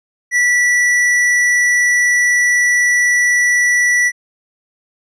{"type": "tone with tanh clipping", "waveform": "triangle", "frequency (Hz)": 1956, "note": "B6", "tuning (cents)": -17, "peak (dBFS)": -12, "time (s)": [0.31, 4.12], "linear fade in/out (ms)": 50, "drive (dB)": 17, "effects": ["low-pass 10000 Hz 12 dB/octave"]}